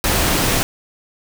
pink noise, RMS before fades -17 dBFS, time 0.04-0.63 s, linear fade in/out 0 ms, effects none

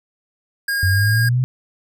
square tone, 1625 Hz, G#6, 38 cents flat, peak -19 dBFS, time 0.68-1.29 s, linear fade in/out 5 ms
sine linear sweep, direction up, 90.9 to 129.6 Hz, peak -14 dBFS, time 0.83-1.44 s, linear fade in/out 0 ms
effects none

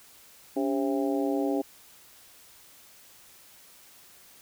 harmonic tone with a mistuned harmonic, 133.5 Hz, C3, 35 cents sharp, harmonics 2 / 3 / 4 / 5 / 6, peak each -27 / -31 / -33 / -35 / -37 dBFS, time 0.56-1.62 s, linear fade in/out 10 ms, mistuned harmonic 2, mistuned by +100 cents, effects white hiss -54 dBFS RMS until 4.41 s

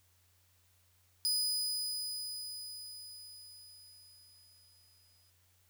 sawtooth tone with exponential decay, 4978 Hz, D#8, in tune, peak -26 dBFS, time 1.25-5.3 s, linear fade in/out 0 ms, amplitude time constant 880 ms, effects added 90 Hz sine -70 dBFS peak until 5.69 s + white hiss -71 dBFS RMS until 5.69 s

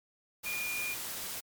sine tone in noise, 2421 Hz, D#7, 48 cents flat, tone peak -34 dBFS, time 0.45-0.95 s, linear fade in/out 20 ms, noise white, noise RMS -39 dBFS, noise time 0.43-1.41 s, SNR +2 dB, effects MP3 96 kbps

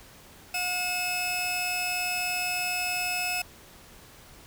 sawtooth tone pair together, 721 / 2592 Hz, F#5 / E7, -45 / -30 cents, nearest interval octave + minor seventh, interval 2215 cents, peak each -29 / -25 dBFS, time 0.54-3.42 s, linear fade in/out 5 ms, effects pink hiss -51 dBFS RMS until 4.46 s

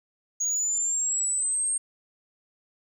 sine linear sweep, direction up, 6645 to 8600 Hz, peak -22 dBFS, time 0.4-1.78 s, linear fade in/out 10 ms, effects tanh soft clip ceiling -21 dBFS + 10-bit

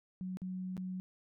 sine tone with dropouts, 185 Hz, F#3, in tune, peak -37 dBFS, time 0.21-1 s, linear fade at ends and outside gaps 0 ms, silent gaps 0.371-0.418 / 0.768-0.777 s, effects none

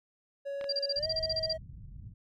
triangle tone with pitch glide, 559 to 638.4 Hz, C#5 to D#5, +14 to +44 cents, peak -32 dBFS, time 0.45-1.58 s, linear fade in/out 20 ms, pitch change +230 cents, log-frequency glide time 0.96-1.07 s
clicks, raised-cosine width 0.3 ms, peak -27 dBFS, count 2, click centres 0.612 / 0.642 s
sine tone bursts, 4738 Hz, D8, 14 cents sharp, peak -28 dBFS, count 13, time 0.69-1.53 s, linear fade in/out 5 ms, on 36 ms, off 31 ms
white low-pass noise, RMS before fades -46 dBFS, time 0.96-2.14 s, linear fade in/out 20 ms, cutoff 130 Hz, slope 24 dB/octave
effects none

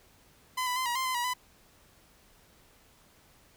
sawtooth tone with pitch steps, 1017 / 992 / 1032 / 957 / 1045 / 1026 / 963 / 1002 Hz, C6 / B5 / C6 / A#5 / C6 / C6 / B5 / B5, -50 / +7 / -24 / +45 / -2 / -34 / -44 / +25 cents, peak -25 dBFS, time 0.57-1.338 s, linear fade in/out 10 ms, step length 96 ms, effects pink hiss -61 dBFS RMS until 3.56 s

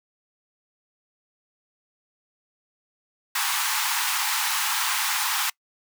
pink high-pass noise, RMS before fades -25 dBFS, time 3.35-5.5 s, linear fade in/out 5 ms, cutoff 810 Hz, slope 96 dB/octave, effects noise-tail reverb RT60 0.1 s tail -25 dB re dry

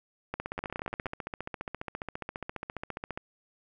two click trains, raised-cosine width 0.5 ms, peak -18 / -20 dBFS, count 13 / 39, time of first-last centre 0.34-1.059 / 0.59-3.175 s, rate 16.7 / 14.7 Hz, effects none

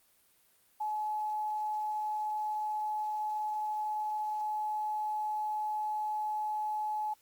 sine tone with quantisation, 852 Hz, G#5, 44 cents sharp, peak -31 dBFS, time 0.8-7.14 s, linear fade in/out 10 ms, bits 10, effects white hiss -67 dBFS RMS until 7.21 s + Opus 32 kbps

